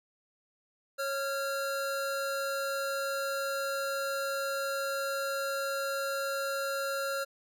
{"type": "tone pair together", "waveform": "square", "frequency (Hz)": [548.8, 1383], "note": ["C#5", "F6"], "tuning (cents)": [-17, -17], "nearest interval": "octave + major third", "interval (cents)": 1600, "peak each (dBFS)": [-34, -35], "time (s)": [0.98, 7.25], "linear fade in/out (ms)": 20, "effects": []}